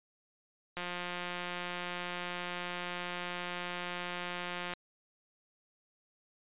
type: click train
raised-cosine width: 0.3 ms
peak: -22 dBFS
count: 703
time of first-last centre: 0.77-4.736 s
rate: 177 Hz
effects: resampled to 8000 Hz